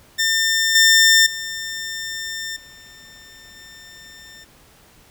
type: tone with level steps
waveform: 15% pulse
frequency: 1800 Hz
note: A6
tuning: 39 cents sharp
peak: -10 / -4 / -20 / -36 / -34 dBFS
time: 0.18-4.45 s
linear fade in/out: 20 ms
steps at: 0.75 / 1.26 / 2.56 / 3.56 s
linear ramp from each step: 5 ms
effects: pink hiss -51 dBFS RMS until 5.1 s